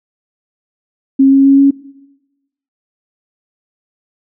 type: tone with pitch steps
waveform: sine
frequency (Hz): 270.4 / 272.6 / 274.8 / 277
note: C#4 / C#4 / C#4 / C#4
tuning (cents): -43 / -29 / -15 / -1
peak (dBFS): -4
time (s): 1.19-1.71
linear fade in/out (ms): 10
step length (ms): 130
effects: noise-tail reverb RT60 1.0 s tail -20 dB re dry